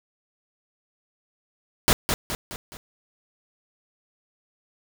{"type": "noise with echo", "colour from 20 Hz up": "pink", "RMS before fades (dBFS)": -17, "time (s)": [1.88, 1.93], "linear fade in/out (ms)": 0, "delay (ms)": 210, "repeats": 4, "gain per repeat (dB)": -6, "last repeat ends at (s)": 2.77, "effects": []}